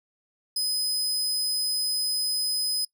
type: tone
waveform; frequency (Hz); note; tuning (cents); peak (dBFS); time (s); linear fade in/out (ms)
sawtooth; 5030; D#8; +18; -22; 0.56-2.85; 5
effects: noise-tail reverb RT60 0.1 s tail -20 dB re dry